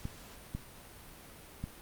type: clicks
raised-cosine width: 5 ms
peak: -24 dBFS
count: 3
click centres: 0.054 / 0.55 / 1.64 s
effects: pink hiss -52 dBFS RMS until 1.81 s + Opus 48 kbps